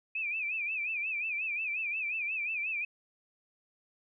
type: tone with vibrato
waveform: sine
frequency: 2489 Hz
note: D#7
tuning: in tune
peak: -31 dBFS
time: 0.15-2.85 s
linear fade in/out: 5 ms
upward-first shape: sine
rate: 5.6 Hz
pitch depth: 120 cents each way
effects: none